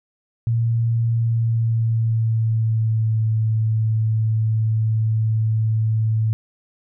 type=tone with pitch glide; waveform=sine; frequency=115.5 to 110.35 Hz; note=A#2 to A2; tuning=-16 to +5 cents; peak=-16 dBFS; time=0.47-6.33 s; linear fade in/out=0 ms; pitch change=-79 cents; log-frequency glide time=1.07-3.23 s; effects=none